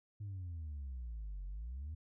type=exponential two-way sweep; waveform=sine; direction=down then up; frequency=105.7 to 45.34 to 81.8 Hz; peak=-39 dBFS; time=0.2-1.95 s; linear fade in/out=10 ms; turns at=1.45 s; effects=tanh soft clip ceiling -39 dBFS